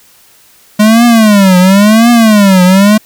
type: tone with vibrato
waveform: square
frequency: 207.7 Hz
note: G#3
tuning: in tune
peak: -3 dBFS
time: 0.79-2.98 s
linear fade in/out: 10 ms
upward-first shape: triangle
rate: 0.95 Hz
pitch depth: 260 cents each way
effects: white hiss -43 dBFS RMS until 3.05 s